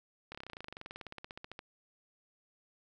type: slowing click train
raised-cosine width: 0.3 ms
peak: -28 dBFS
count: 28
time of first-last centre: 0.32-1.591 s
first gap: 27 ms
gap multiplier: 1.04
effects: none

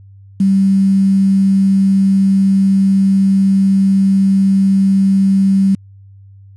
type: tone with quantisation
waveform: sine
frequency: 194 Hz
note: G3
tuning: 18 cents flat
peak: -8 dBFS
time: 0.4-5.75 s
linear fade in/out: 5 ms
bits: 6
effects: added 98 Hz sine -37 dBFS peak until 6.56 s + resampled to 24000 Hz

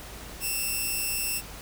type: tone pair together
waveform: 5% pulse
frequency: 2622 / 2737 Hz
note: E7 / F7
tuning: -10 / -36 cents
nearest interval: minor second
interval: 74 cents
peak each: -21 dBFS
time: 0.4-1.42 s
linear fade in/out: 50 ms
effects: added 52 Hz sine -45 dBFS peak until 1.61 s + pink hiss -43 dBFS RMS until 1.61 s

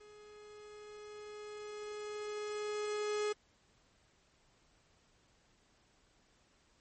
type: tone with level ramp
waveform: 45% pulse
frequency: 419.8 Hz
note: G#4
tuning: 19 cents sharp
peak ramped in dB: -55 to -32 dBFS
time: 0-3.33 s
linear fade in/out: 10 ms
effects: pink hiss -70 dBFS RMS until 6.8 s + MP3 32 kbps

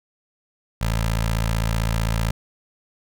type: tone with notch filter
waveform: 15% pulse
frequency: 55.6 Hz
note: A1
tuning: 19 cents sharp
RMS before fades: -22 dBFS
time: 0.81-2.31 s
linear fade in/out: 5 ms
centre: 320 Hz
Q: 0.58
effects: none

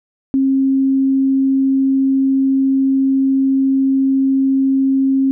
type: tone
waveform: sine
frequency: 268.6 Hz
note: C4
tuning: 46 cents sharp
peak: -11 dBFS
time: 0.34-5.31 s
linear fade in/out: 0 ms
effects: none

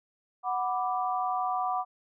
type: chord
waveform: sine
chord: B minor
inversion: second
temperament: equal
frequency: 740 / 987.8 / 1174.7 Hz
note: F#5 / B5 / D6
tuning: 0 / 0 / 0 cents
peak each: -29 / -34 / -32 dBFS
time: 0.43-1.85 s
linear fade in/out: 50 ms
effects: none

